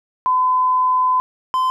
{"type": "tone pair in turn", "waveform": ["sine", "triangle"], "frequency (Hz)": [1015, 1028], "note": ["B5", "C6"], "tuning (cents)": [47, -31], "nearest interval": "unison", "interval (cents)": 22, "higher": "second", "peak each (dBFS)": -13, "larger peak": "neither", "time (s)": [[0.26, 1.2], [1.54, 1.7]], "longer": "first", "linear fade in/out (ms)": 0, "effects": []}